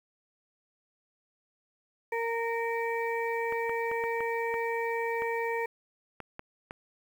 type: harmonic tone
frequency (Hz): 461.8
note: A#4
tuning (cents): -16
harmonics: 1 / 2 / 4 / 5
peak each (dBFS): -31 / -34 / -37 / -38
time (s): 2.12-5.66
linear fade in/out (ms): 5
type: clicks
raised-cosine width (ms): 0.5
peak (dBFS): -24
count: 10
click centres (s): 3.524 / 3.695 / 3.915 / 4.039 / 4.206 / 4.541 / 5.221 / 6.203 / 6.394 / 6.709
effects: 9-bit